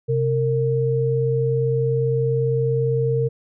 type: tone pair together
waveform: sine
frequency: 131.07 / 458.8 Hz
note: C3 / A#4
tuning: +3 / -28 cents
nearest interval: octave + minor seventh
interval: 2169 cents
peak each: -20 dBFS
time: 0.08-3.29 s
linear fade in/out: 20 ms
effects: none